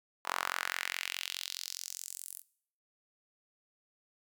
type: tone with high-pass filter sweep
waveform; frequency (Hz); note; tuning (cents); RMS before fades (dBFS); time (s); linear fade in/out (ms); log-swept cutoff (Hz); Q
sawtooth; 44.79; F1; +44; -39; 0.24-2.43; 50; 980 to 11000; 2.1
effects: noise-tail reverb RT60 0.6 s tail -20 dB re dry